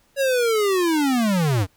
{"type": "linear sweep", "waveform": "square", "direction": "down", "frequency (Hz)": [560, 87.31], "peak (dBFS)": -18, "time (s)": [0.16, 1.67], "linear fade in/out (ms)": 50, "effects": ["pink hiss -61 dBFS RMS until 1.76 s"]}